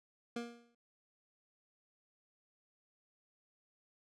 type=tone with exponential decay; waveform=25% pulse; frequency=236.3 Hz; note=A#3; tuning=24 cents sharp; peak=-32 dBFS; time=0.36-0.75 s; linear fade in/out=5 ms; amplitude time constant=83 ms; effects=low-pass 7000 Hz 12 dB/octave